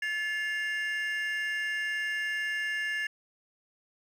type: tone cluster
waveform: triangle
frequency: 1729 / 2128 / 2794 Hz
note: A6 / C7 / F7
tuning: -31 / +29 / 0 cents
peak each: -28 / -35 / -36 dBFS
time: 0.02-3.07 s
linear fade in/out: 5 ms
effects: tanh soft clip ceiling -22 dBFS